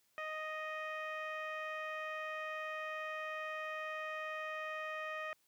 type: tone with low-pass filter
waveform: 15% pulse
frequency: 622.3 Hz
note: D#5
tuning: in tune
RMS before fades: -42 dBFS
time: 0.18-5.33 s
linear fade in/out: 0 ms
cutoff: 2300 Hz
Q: 1.4
effects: white hiss -75 dBFS RMS until 5.47 s + high-pass 80 Hz 12 dB/octave